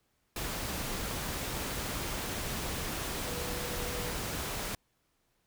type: tone in noise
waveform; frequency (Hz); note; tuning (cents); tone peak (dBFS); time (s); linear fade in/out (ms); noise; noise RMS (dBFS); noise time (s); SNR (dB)
sine; 488.2; B4; -20; -41; 3.27-4.12; 2; pink; -36; 0.36-4.75; -8
effects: pink hiss -75 dBFS RMS until 5.46 s